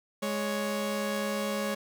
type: tone pair together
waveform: sawtooth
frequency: 208.3 / 556 Hz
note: G#3 / C#5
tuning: +5 / +5 cents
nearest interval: octave + perfect fourth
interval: 1700 cents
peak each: -28 dBFS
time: 0.22-1.75 s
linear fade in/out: 10 ms
effects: none